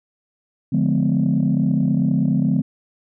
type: chord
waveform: sine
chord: D diminished seventh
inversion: none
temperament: just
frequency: 146.83 / 176.2 / 211.4 / 253.7 Hz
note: D3 / F3 / Ab3 / Cb4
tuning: 0 / +16 / +31 / +47 cents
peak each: -20 dBFS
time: 0.72-2.62 s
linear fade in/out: 10 ms
effects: tanh soft clip ceiling -9 dBFS